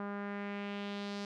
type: tone with low-pass filter sweep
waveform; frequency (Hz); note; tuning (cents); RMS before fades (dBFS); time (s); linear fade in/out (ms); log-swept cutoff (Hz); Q
sawtooth; 202.3; G#3; -45; -40; 0-1.25; 2; 1300 to 5100; 2
effects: none